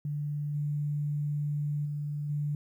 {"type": "tone with level steps", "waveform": "sine", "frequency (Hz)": 147, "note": "D3", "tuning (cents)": 2, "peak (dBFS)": [-30, -28, -31, -28], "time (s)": [0.05, 2.55], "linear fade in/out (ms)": 2, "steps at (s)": [0.54, 1.85, 2.29], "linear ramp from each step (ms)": 10, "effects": ["11-bit"]}